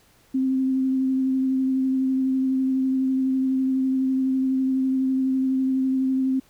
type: tone with vibrato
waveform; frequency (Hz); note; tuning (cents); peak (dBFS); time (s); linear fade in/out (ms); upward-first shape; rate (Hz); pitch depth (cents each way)
sine; 262.9; C4; +8; -19; 0.34-6.4; 10; triangle; 12; 17
effects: pink hiss -58 dBFS RMS until 6.49 s